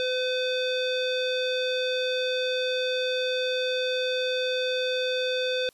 square tone with low-pass filter, 508 Hz, B4, 49 cents sharp, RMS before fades -27 dBFS, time 0-5.69 s, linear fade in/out 0 ms, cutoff 3800 Hz, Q 4.4, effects white hiss -62 dBFS RMS until 5.73 s + resampled to 32000 Hz

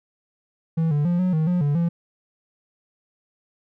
triangle tone with pitch steps, 162.9 / 146.4 / 174.6 / 183.3 / 157.5 / 178.3 / 144.5 / 169.8 Hz, E3 / D3 / F3 / F#3 / D#3 / F3 / D3 / F3, -20 / -5 / 0 / -16 / +21 / +36 / -28 / -48 cents, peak -16 dBFS, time 0.77-1.89 s, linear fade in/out 10 ms, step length 140 ms, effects none

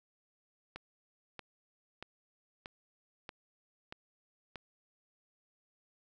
click train, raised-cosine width 0.3 ms, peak -27 dBFS, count 7, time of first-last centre 0.76-4.557 s, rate 1.58 Hz, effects none

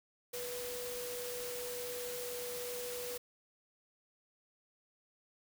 sine tone in noise, 490 Hz, B4, 14 cents flat, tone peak -41 dBFS, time 0.33-3.18 s, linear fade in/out 10 ms, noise white, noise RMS -44 dBFS, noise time 0.33-3.18 s, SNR 0 dB, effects none

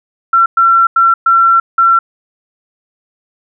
sine tone bursts at uneven times, 1355 Hz, E6, 47 cents sharp, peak -5 dBFS, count 5, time 0.33-0.46 / 0.57-0.87 / 0.96-1.14 / 1.26-1.6 / 1.78-1.99 s, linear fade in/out 5 ms, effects none

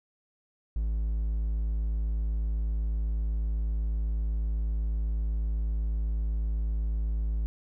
triangle tone, 54 Hz, A1, 32 cents flat, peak -24 dBFS, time 0.76-7.46 s, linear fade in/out 0 ms, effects none

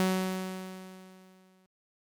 sawtooth tone with exponential decay, 187 Hz, F#3, 19 cents sharp, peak -19 dBFS, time 0-1.66 s, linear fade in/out 0 ms, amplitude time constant 360 ms, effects MP3 96 kbps

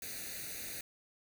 white noise with comb filter, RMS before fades -43 dBFS, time 0.02-0.81 s, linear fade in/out 2 ms, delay 0.47 ms, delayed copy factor +0.85, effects none

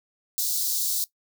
white high-pass noise, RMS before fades -26 dBFS, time 0.38-1.04 s, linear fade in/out 0 ms, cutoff 3900 Hz, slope 48 dB/octave, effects noise-tail reverb RT60 0.1 s tail -18 dB re dry

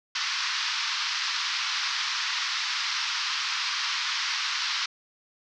white band-pass noise, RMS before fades -29 dBFS, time 0.15-4.86 s, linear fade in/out 5 ms, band 980 to 5500 Hz, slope 48 dB/octave, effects none

